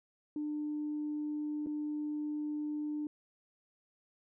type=tone with dropouts; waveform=sine; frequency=299.3 Hz; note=D4; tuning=33 cents sharp; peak=-33 dBFS; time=0.36-3.07 s; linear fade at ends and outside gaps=2 ms; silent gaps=1.662-1.669 s; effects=tanh soft clip ceiling -29 dBFS